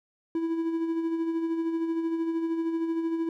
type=tone with tremolo; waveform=triangle; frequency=329.3 Hz; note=E4; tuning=2 cents flat; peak=-22 dBFS; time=0.35-3.29 s; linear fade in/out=2 ms; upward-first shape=sine; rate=13 Hz; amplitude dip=45%; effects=none